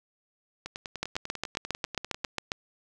two click trains, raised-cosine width 0.2 ms, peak -12 / -19 dBFS, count 12 / 17, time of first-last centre 1.03-2.518 / 0.66-2.244 s, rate 7.39 / 10.1 Hz, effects none

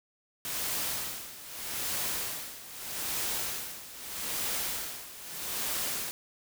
white noise with tremolo, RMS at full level -32 dBFS, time 0.45-6.11 s, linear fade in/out 0 ms, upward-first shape sine, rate 0.8 Hz, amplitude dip 80%, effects none

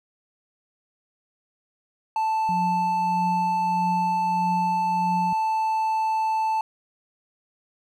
triangle tone, 880 Hz, A5, in tune, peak -19 dBFS, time 2.16-6.61 s, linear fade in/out 2 ms
sine tone with tremolo, 178.7 Hz, F3, 40 cents sharp, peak -25 dBFS, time 2.49-5.33 s, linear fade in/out 0 ms, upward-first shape triangle, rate 1.6 Hz, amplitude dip 65%
effects none

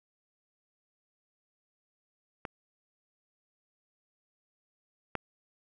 clicks, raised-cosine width 0.5 ms, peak -21 / -16 dBFS, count 2, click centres 2.452 / 5.153 s, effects none

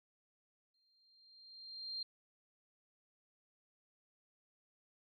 sine tone with exponential growth, 4186 Hz, C8, in tune, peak -38 dBFS, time 0.74-2.03 s, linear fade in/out 5 ms, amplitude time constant 280 ms, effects none

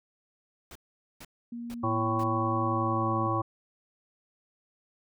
pink noise bursts, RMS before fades -46 dBFS, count 4, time 0.71-2.236 s, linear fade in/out 2 ms, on 44 ms, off 450 ms
sine tone with pitch glide, 236.4 to 225.3 Hz, A#3 to A3, +24 to +41 cents, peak -35 dBFS, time 1.52-3.27 s, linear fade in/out 5 ms, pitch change -83 cents, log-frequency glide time 2.73-3.04 s
harmonic tone, 111.2 Hz, A2, 19 cents sharp, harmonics 1 / 3 / 5 / 7 / 9 / 10, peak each -31 / -32 / -36 / -35 / -35 / -30 dBFS, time 1.83-3.42 s, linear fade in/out 10 ms
effects none

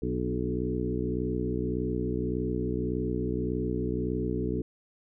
harmonic tone with a mistuned harmonic, 61.74 Hz, B1, in tune, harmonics 1 / 2 / 3 / 4 / 5 / 6 / 7, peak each -35 / -35 / -35 / -35 / -35 / -35 / -35 dBFS, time 0.02-4.62 s, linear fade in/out 5 ms, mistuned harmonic 5, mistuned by -29 cents, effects none

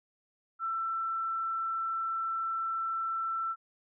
sine tone, 1337 Hz, E6, 24 cents sharp, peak -30 dBFS, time 0.59-3.56 s, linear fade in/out 50 ms, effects none

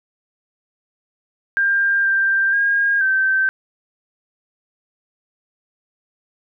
sine tone with pitch steps, 1596 / 1580 / 1624 / 1551 Hz, G6 / G6 / G#6 / G6, +31 / +13 / -39 / -19 cents, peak -14 dBFS, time 1.57-3.49 s, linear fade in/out 0 ms, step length 480 ms, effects none

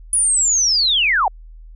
sine linear sweep, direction down, 9950 to 695 Hz, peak -13 dBFS, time 0.13-1.28 s, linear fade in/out 2 ms, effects added 40 Hz sine -36 dBFS peak until 1.75 s

